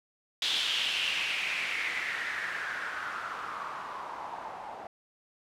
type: noise with low-pass filter sweep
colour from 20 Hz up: blue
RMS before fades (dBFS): -34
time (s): 0.42-4.87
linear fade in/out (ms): 2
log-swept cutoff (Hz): 3500 to 760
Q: 4.2
effects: none